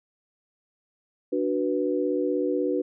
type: chord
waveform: sine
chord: B minor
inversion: first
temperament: equal with one note detuned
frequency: 293.7 / 370 / 490.2 Hz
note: D4 / F#4 / B4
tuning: 0 / 0 / -13 cents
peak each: -27 dBFS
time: 1.32-2.82 s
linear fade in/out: 10 ms
effects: none